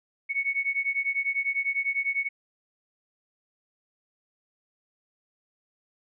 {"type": "beating tone pair", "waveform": "sine", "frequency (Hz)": [2212, 2222], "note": ["C#7", "C#7"], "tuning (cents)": [-4, 4], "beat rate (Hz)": 10, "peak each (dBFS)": -28, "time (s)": [0.29, 2.29], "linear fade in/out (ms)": 20, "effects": []}